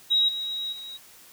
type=tone with level steps; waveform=sine; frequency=3823 Hz; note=A#7; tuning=43 cents sharp; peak=-18 / -28 / -36 dBFS; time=0.1-0.98 s; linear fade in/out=20 ms; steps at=0.28 / 0.72 s; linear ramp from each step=10 ms; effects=white hiss -51 dBFS RMS until 1.32 s